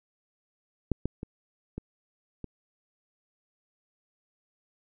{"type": "clicks", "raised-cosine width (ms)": 3, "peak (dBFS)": [-12, -15, -23, -22, -24], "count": 5, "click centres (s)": [0.917, 1.056, 1.231, 1.78, 2.443], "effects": []}